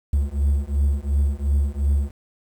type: beating tone pair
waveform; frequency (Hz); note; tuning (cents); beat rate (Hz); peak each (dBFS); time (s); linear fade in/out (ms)
triangle; 69.3 / 72.1; C#2 / D2; 0 / -31; 2.8; -19; 0.13-2.11; 5
effects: 8-bit